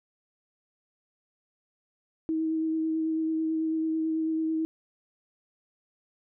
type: tone with vibrato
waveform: sine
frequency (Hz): 319.2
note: D#4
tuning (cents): +44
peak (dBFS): -25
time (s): 2.29-4.65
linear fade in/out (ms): 0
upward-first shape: sine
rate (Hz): 9.1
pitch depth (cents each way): 13
effects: none